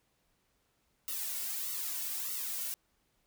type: noise with flanger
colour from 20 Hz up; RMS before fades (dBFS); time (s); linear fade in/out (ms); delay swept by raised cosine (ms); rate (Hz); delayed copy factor
blue; -37; 1.08-2.74; 0; 1.2 to 2.5; 1.6; -1
effects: pink hiss -75 dBFS RMS until 3.26 s